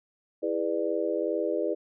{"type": "chord", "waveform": "sine", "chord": "E dominant seventh", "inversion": "none", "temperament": "just", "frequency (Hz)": [329.6, 412, 494.4, 593.3], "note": ["E4", "G#4", "B4", "D5"], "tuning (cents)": [0, -14, 2, 18], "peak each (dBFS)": -31, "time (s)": [0.42, 1.75], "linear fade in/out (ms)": 20, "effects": []}